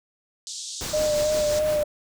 white band-pass noise, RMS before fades -35 dBFS, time 0.47-1.59 s, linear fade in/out 0 ms, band 3500 to 8000 Hz, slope 48 dB/octave
pink noise with tremolo, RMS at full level -32 dBFS, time 0.81-1.83 s, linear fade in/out 0 ms, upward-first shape sine, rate 5.8 Hz, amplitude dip 40%
sine tone with vibrato, 605 Hz, D#5, 49 cents flat, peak -20 dBFS, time 0.93-1.84 s, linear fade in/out 10 ms, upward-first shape sine, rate 3.1 Hz, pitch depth 25 cents each way
effects none

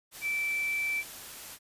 sine tone in noise, 2328 Hz, D7, 16 cents flat, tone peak -28 dBFS, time 0.21-1.04 s, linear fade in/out 50 ms, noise white, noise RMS -44 dBFS, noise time 0.11-1.59 s, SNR +13 dB, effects resampled to 32000 Hz

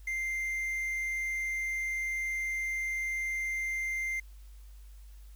triangle tone with quantisation, 2093 Hz, C7, in tune, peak -29 dBFS, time 0.07-4.2 s, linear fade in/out 5 ms, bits 9, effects added 50 Hz sine -47 dBFS peak until 5.35 s + white hiss -65 dBFS RMS until 5.35 s

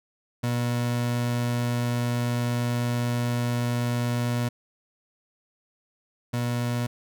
30% pulse tone pair in turn, 120.6 / 120.6 Hz, B2 / B2, -41 / -41 cents, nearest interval unison, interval 0 cents, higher neither, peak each -21 / -22 dBFS, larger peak first, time 0.43-4.49 / 6.33-6.87 s, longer first, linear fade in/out 10 ms, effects none

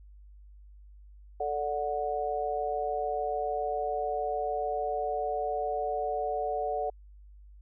sine chord, D major, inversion second, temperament just, 440.5 / 587.3 / 734.2 Hz, A4 / D5 / F#5, +2 / 0 / -14 cents, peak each -34 / -34 / -31 dBFS, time 1.4-6.9 s, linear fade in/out 5 ms, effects added 50 Hz sine -49 dBFS peak until 7.61 s

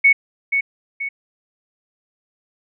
sine tone with echo, 2217 Hz, C#7, in tune, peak -8 dBFS, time 0.04-0.13 s, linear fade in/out 10 ms, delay 480 ms, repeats 2, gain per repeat -7 dB, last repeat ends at 1.09 s, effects none

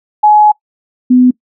sine tone pair in turn, 844 / 250.9 Hz, G#5 / B3, +28 / +28 cents, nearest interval octave + major sixth, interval 2100 cents, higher first, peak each -3 dBFS, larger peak neither, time 0.23-0.52 / 1.1-1.31 s, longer first, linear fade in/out 10 ms, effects noise-tail reverb RT60 0.1 s tail -22 dB re dry

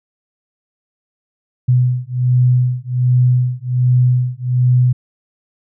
sine beating tone pair, 124.5 / 125.8 Hz, B2 / B2, +14 / +32 cents, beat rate 1.3 Hz, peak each -14 dBFS, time 1.68-4.93 s, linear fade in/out 10 ms, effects none

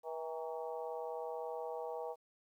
harmonic tone with a mistuned harmonic, 161.3 Hz, E3, 37 cents flat, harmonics 3 / 4 / 5 / 6 / 7, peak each -42 / -45 / -46 / -49 / -55 dBFS, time 0.03-2.16 s, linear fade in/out 50 ms, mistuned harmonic 6, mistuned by -77 cents, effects 12-bit

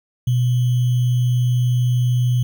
sine tone with sample-and-hold, 123.47 Hz, B2, in tune, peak -14 dBFS, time 0.27-2.43 s, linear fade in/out 5 ms, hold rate 3150 Hz, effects none

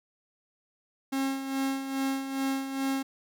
45% pulse tone with tremolo, 269.8 Hz, C#4, 47 cents flat, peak -26 dBFS, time 1.12-3.03 s, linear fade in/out 10 ms, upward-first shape sine, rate 2.4 Hz, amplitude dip 60%, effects none

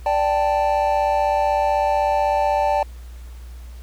triangle chord, D suspended fourth, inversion none, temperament equal, 587.3 / 784 / 880 Hz, D5 / G5 / A5, 0 / 0 / 0 cents, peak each -19 dBFS, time 0.06-2.83 s, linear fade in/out 2 ms, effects added 60 Hz sine -34 dBFS peak until 3.82 s + pink hiss -51 dBFS RMS until 3.82 s

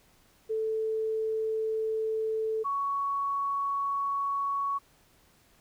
sine tone pair in turn, 440 / 1116.4 Hz, A4 / C#6, 0 / +12 cents, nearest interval octave + major third, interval 1612 cents, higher second, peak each -27 dBFS, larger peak neither, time 0.49-2.64 / 2.64-4.79 s, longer neither, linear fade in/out 20 ms, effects pink hiss -63 dBFS RMS until 5.6 s

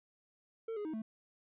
triangle tone with pitch steps, 451.3 / 415.5 / 314.2 / 220.2 Hz, A4 / G#4 / D#4 / A3, +44 / +1 / +17 / +2 cents, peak -35 dBFS, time 0.68-1.02 s, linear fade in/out 5 ms, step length 85 ms, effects resampled to 8000 Hz

